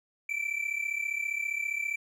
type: tone pair together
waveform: triangle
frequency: 2314 / 2349 Hz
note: D7 / D7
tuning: -26 / 0 cents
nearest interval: unison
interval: 26 cents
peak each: -31 / -31 dBFS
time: 0.29-1.96 s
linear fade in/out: 5 ms
effects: none